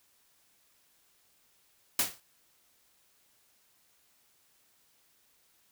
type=noise with exponential decay; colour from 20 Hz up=white; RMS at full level=-23 dBFS; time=1.99-2.2 s; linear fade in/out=2 ms; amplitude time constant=44 ms; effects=white hiss -68 dBFS RMS until 5.71 s